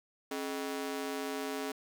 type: ring-modulated tone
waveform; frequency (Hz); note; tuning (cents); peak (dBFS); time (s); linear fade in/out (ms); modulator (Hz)
sawtooth; 349.2; F4; 0; -28; 0.31-1.72; 5; 77.3
effects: 9-bit